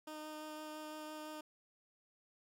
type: tone with vibrato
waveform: 15% pulse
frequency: 307.3 Hz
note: D#4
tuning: 21 cents flat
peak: -39 dBFS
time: 0.07-1.41 s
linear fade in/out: 5 ms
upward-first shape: sine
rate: 5.9 Hz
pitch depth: 9 cents each way
effects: none